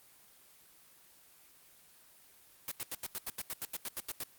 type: noise bursts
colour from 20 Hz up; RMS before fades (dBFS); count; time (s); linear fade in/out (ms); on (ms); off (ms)
white; -38; 14; 2.68-4.236; 2; 35; 82
effects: white hiss -61 dBFS RMS until 4.38 s + Opus 24 kbps